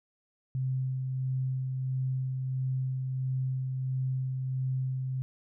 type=tone with tremolo; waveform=sine; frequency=130.5 Hz; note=C3; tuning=4 cents flat; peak=-27 dBFS; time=0.55-5.22 s; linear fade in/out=0 ms; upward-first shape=sine; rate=1.5 Hz; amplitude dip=30%; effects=none